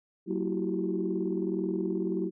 sine tone cluster, 188.3 / 230.3 / 329.6 / 370.9 / 389.7 Hz, F#3 / A#3 / E4 / F#4 / G4, +31 / -21 / 0 / +4 / -10 cents, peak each -32 / -38 / -31 / -35 / -35 dBFS, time 0.26-2.31 s, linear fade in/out 50 ms, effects tanh soft clip ceiling -18 dBFS

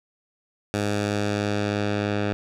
10% pulse tone with low-pass filter sweep, 103.1 Hz, G#2, 12 cents flat, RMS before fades -25 dBFS, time 0.74-2.33 s, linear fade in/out 0 ms, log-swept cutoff 9400 to 3200 Hz, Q 0.85, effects none

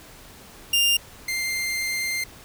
sawtooth tone pair in turn, 2800 / 2097 Hz, F7 / C7, +4 / +3 cents, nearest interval perfect fourth, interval 501 cents, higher first, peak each -14 / -21 dBFS, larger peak first, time 0.73-0.97 / 1.28-2.24 s, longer second, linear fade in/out 5 ms, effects pink hiss -46 dBFS RMS until 2.44 s

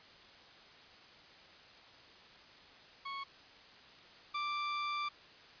sawtooth tone pair in turn, 1104 / 1176.3 Hz, C#6 / D6, -7 / +2 cents, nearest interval minor second, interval 109 cents, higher second, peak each -36 / -31 dBFS, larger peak second, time 3.05-3.24 / 4.34-5.09 s, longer second, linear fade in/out 10 ms, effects white hiss -57 dBFS RMS until 5.6 s + resampled to 11025 Hz

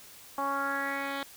10% pulse tone with low-pass filter sweep, 277.2 Hz, C#4, in tune, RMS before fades -32 dBFS, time 0.38-1.23 s, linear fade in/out 2 ms, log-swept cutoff 990 to 3200 Hz, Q 4, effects white hiss -51 dBFS RMS until 1.36 s

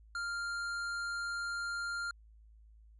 triangle tone with tanh clipping, 1396.9 Hz, F6, in tune, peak -37 dBFS, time 0.15-2.11 s, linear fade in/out 2 ms, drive 17 dB, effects added 54 Hz sine -56 dBFS peak until 2.99 s + resampled to 24000 Hz

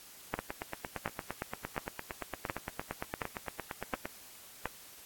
two click trains, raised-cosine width 0.5 ms, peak -20 / -16 dBFS, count 33 / 7, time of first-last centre 0.39-4.056 / 0.34-4.657 s, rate 8.73 / 1.39 Hz, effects white hiss -53 dBFS RMS until 5.05 s + AAC 64 kbps

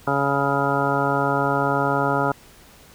harmonic tone, 139.8 Hz, C#3, 15 cents sharp, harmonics 1 / 2 / 3 / 4 / 5 / 6 / 7 / 9 / 10, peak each -27 / -27 / -27 / -27 / -27 / -27 / -27 / -27 / -27 dBFS, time 0.07-2.32 s, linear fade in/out 5 ms, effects pink hiss -49 dBFS RMS until 2.94 s

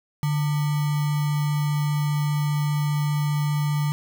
sine tone with sample-and-hold, 147.5 Hz, D3, 8 cents sharp, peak -20 dBFS, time 0.23-3.92 s, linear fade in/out 0 ms, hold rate 1050 Hz, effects none

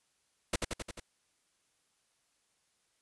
pink noise with echo, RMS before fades -30 dBFS, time 0.53-0.56 s, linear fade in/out 5 ms, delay 88 ms, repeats 5, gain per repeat -3 dB, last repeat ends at 1 s, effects white hiss -75 dBFS RMS until 3.01 s + resampled to 24000 Hz

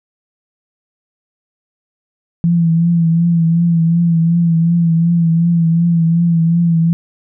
sine tone with vibrato, 167.7 Hz, E3, 30 cents sharp, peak -9 dBFS, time 2.44-6.93 s, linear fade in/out 0 ms, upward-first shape triangle, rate 2.7 Hz, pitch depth 49 cents each way, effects none

